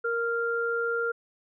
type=tone pair together; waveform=sine; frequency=466.2 / 1393 Hz; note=A#4 / F6; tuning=0 / -5 cents; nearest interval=octave + perfect fifth; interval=1895 cents; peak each=-28 dBFS; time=0.04-1.12 s; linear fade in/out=10 ms; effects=none